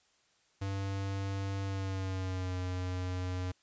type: tone with pitch glide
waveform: square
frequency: 97.9 to 91.34 Hz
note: G2 to F#2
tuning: -2 to -22 cents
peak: -34 dBFS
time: 0.61-3.52 s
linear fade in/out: 10 ms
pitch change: -120 cents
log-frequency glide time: 1.64-2.56 s
effects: white hiss -70 dBFS RMS until 3.62 s + resampled to 16000 Hz